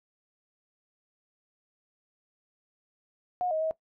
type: tone with pitch steps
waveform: sine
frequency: 722 / 630 / 638 Hz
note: F#5 / D#5 / D#5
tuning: -43 / +21 / +43 cents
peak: -26 dBFS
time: 3.41-3.71 s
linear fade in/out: 0 ms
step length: 100 ms
effects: noise-tail reverb RT60 0.1 s tail -18 dB re dry